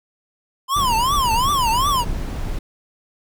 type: tone with vibrato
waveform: square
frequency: 1020 Hz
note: C6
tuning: 44 cents flat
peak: -17 dBFS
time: 0.68-2.05 s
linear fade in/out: 50 ms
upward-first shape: triangle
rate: 2.7 Hz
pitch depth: 270 cents each way
type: noise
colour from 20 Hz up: brown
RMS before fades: -25 dBFS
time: 0.76-2.59 s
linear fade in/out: 5 ms
effects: none